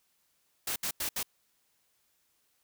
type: noise bursts at uneven times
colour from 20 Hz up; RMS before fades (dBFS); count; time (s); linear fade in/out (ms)
white; -33; 4; 0.67-0.76 / 0.83-0.91 / 1-1.09 / 1.16-1.23; 5
effects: white hiss -73 dBFS RMS until 2.63 s